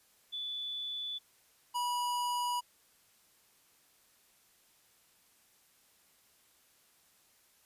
sine / square tone pair in turn, 3469 / 973.5 Hz, A7 / B5, -25 / -25 cents, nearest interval octave + minor seventh, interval 2200 cents, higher first, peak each -36 / -32 dBFS, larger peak second, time 0.32-1.19 / 1.74-2.61 s, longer neither, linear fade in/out 20 ms, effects white hiss -67 dBFS RMS until 7.65 s + resampled to 32000 Hz

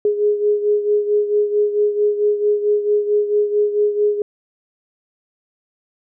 sine beating tone pair, 415.3 / 419.8 Hz, G#4 / G#4, 0 / +19 cents, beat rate 4.5 Hz, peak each -15 / -21 dBFS, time 0.05-4.22 s, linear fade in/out 2 ms, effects none

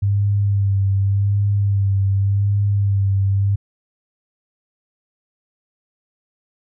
sine tone with vibrato, 99.6 Hz, G2, 28 cents sharp, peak -14 dBFS, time 0.02-3.56 s, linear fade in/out 10 ms, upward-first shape sine, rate 0.87 Hz, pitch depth 32 cents each way, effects none

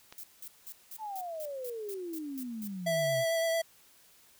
click, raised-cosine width 0.2 ms, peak -29 dBFS, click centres 0.125 s
violet noise bursts, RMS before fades -44 dBFS, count 11, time 0.18-2.674 s, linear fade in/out 0 ms, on 54 ms, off 190 ms
sine exponential sweep, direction down, 899 to 123.47 Hz, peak -36 dBFS, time 0.98-3.25 s, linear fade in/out 50 ms
square tone with vibrato, 659.3 Hz, E5, in tune, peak -28 dBFS, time 2.86-3.62 s, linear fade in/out 10 ms, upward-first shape sine, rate 8.9 Hz, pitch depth 15 cents each way
effects white hiss -61 dBFS RMS until 4.39 s

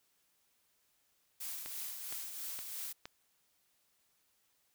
blue noise with tremolo, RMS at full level -41 dBFS, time 1.4-2.93 s, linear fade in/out 10 ms, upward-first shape triangle, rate 3 Hz, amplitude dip 45%
click train, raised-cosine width 0.2 ms, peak -27 dBFS, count 4, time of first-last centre 1.66-3.055 s, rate 2.15 Hz
effects white hiss -75 dBFS RMS until 4.74 s

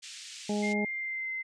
white band-pass noise, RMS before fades -45 dBFS, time 0.02-0.74 s, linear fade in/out 20 ms, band 2100 to 7300 Hz, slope 24 dB/octave
harmonic tone, 207.7 Hz, G#3, in tune, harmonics 1 / 2 / 3 / 4, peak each -29 / -34 / -38 / -39 dBFS, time 0.49-0.85 s, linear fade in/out 5 ms
sine tone with pitch glide, 2114 to 2068 Hz, C7 to C7, +17 to -21 cents, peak -32 dBFS, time 0.62-1.43 s, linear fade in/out 20 ms, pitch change -38 cents, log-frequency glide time 0.81-1.31 s
effects resampled to 22050 Hz

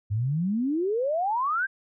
sine exponential sweep, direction up, 97.9 to 1626 Hz, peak -23 dBFS, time 0.1-1.67 s, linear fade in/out 20 ms, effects none

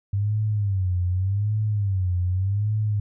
sine tone with vibrato, 98 Hz, G2, in tune, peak -20 dBFS, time 0.13-3 s, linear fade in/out 5 ms, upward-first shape sine, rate 0.85 Hz, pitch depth 160 cents each way, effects none

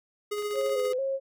square tone with tremolo, 415.9 Hz, G#4, 2 cents sharp, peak -28 dBFS, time 0.31-0.93 s, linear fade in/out 10 ms, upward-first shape triangle, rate 15 Hz, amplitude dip 45%
clicks, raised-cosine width 0.2 ms, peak -30 dBFS, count 10, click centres 0.383 / 0.424 / 0.51 / 0.557 / 0.612 / 0.663 / 0.695 / 0.798 / 0.853 / 0.933 s
sine tone with vibrato, 523.3 Hz, C5, in tune, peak -26 dBFS, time 0.53-1.2 s, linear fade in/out 50 ms, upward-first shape square, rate 2.2 Hz, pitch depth 55 cents each way
effects none

